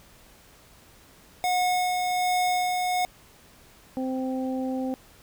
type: tone with tremolo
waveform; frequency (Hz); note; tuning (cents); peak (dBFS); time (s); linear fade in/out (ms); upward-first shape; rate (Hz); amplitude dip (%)
square; 727; F#5; -31; -22; 1.44-3.05; 0; sine; 1.3; 30
type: harmonic tone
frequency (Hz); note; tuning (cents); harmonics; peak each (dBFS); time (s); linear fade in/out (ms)
260; C4; -11; 1 / 2 / 3; -27 / -33 / -37; 3.97-4.94; 0
effects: pink hiss -54 dBFS RMS until 5.22 s